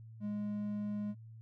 triangle tone, 207.7 Hz, G#3, in tune, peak -33 dBFS, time 0.2-1.15 s, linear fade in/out 50 ms, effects added 112 Hz sine -49 dBFS peak until 1.41 s

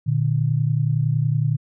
sine tone pair together, 118.5 / 149.3 Hz, A#2 / D3, +29 / +29 cents, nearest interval major third, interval 400 cents, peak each -20 dBFS, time 0.06-1.57 s, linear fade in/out 20 ms, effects none

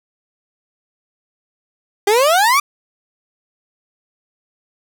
30% pulse exponential sweep, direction up, 392 to 1204 Hz, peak -8 dBFS, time 2.07-2.6 s, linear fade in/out 5 ms, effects none

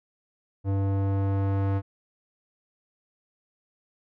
square tone with low-pass filter sweep, 98 Hz, G2, in tune, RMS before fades -25 dBFS, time 0.64-1.82 s, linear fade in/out 50 ms, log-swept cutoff 640 to 1300 Hz, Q 0.7, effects none

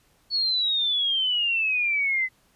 sine exponential sweep, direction down, 4435 to 2021 Hz, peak -21 dBFS, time 0.3-2.29 s, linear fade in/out 50 ms, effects pink hiss -63 dBFS RMS until 2.55 s + resampled to 32000 Hz

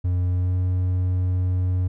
triangle tone with pitch glide, 89.9 to 91.26 Hz, F#2 to F#2, -49 to -23 cents, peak -17 dBFS, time 0.04-1.88 s, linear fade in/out 10 ms, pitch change +26 cents, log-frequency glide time 0.31-0.55 s, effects none

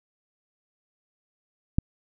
click, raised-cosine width 5 ms, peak -8 dBFS, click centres 1.785 s, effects none

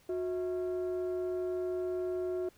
sine tone pair together, 363.8 / 648.2 Hz, F#4 / E5, -29 / -29 cents, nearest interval minor seventh, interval 1000 cents, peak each -30 / -38 dBFS, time 0.09-2.49 s, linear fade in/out 5 ms, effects tanh soft clip ceiling -29 dBFS + pink hiss -64 dBFS RMS until 2.57 s

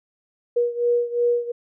sine beating tone pair, 478.4 / 481.2 Hz, A#4 / B4, +45 / -45 cents, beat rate 2.8 Hz, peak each -20 / -23 dBFS, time 0.56-1.52 s, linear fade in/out 10 ms, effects none

